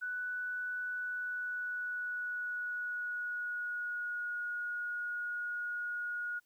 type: tone with pitch glide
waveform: sine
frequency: 1485 to 1445.2 Hz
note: F#6 to F#6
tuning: +6 to -41 cents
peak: -35 dBFS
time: 0.01-6.4 s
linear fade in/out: 20 ms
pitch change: -47 cents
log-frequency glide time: 0.84-4.4 s
effects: white hiss -75 dBFS RMS until 6.45 s